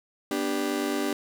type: chord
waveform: 35% pulse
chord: G major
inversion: first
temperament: just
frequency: 245 / 294 / 392 Hz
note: B3 / D4 / G4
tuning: -14 / +2 / 0 cents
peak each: -31 / -27 / -29 dBFS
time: 0.31-1.13 s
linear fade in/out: 2 ms
effects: none